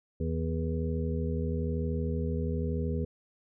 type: harmonic tone with a mistuned harmonic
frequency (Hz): 81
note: E2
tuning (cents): -30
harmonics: 1 / 2 / 3 / 5 / 6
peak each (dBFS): -31 / -34 / -36 / -38 / -39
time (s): 0.2-3.05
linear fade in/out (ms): 5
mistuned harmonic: 5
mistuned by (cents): +35
effects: none